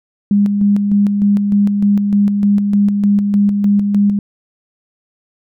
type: tone with tremolo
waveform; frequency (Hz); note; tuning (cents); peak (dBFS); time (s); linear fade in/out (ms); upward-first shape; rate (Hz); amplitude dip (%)
sine; 203; G#3; -39; -8; 0.31-4.19; 2; square; 3.3; 40
effects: none